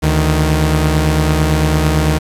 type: tone pair together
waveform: sawtooth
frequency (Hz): 73.42 / 155.78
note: D2 / D#3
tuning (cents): 0 / +2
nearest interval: octave + minor second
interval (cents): 1302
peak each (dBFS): -10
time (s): 0.02-2.19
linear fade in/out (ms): 20
effects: resampled to 32000 Hz + 7-bit